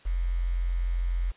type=tone with quantisation; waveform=sine; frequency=43.65 Hz; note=F1; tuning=in tune; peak=-24 dBFS; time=0.05-1.32 s; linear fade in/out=20 ms; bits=8; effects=white hiss -56 dBFS RMS until 1.36 s + resampled to 8000 Hz